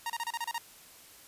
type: tone bursts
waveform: sawtooth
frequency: 932.3 Hz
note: A#5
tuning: in tune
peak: -28 dBFS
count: 8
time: 0.06-0.581 s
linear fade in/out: 2 ms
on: 38 ms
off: 31 ms
effects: white hiss -54 dBFS RMS until 1.27 s + resampled to 32000 Hz